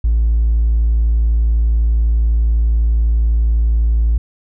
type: tone with hard clipping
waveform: sine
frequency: 56 Hz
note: A1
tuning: 31 cents sharp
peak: -11 dBFS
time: 0.04-4.18 s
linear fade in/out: 5 ms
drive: 1 dB
effects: none